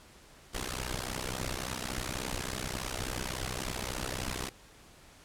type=noise with amplitude modulation; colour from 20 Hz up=pink; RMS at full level=-32 dBFS; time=0.53-4.5 s; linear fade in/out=20 ms; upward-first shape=sine; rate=63.5 Hz; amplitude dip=95%; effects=pink hiss -56 dBFS RMS until 5.24 s + low-pass 11000 Hz 12 dB/octave